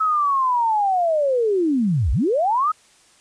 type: linear two-way sweep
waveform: sine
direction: down then up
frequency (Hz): 1300 to 51 to 1300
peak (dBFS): -16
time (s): 0-2.72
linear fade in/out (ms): 10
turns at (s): 2.12
effects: white hiss -54 dBFS RMS until 3.2 s + resampled to 22050 Hz